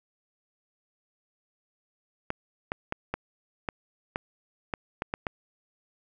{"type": "clicks", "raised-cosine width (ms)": 0.5, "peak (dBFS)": -14, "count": 10, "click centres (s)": [2.304, 2.719, 2.924, 3.14, 3.688, 4.159, 4.738, 5.021, 5.139, 5.268], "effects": []}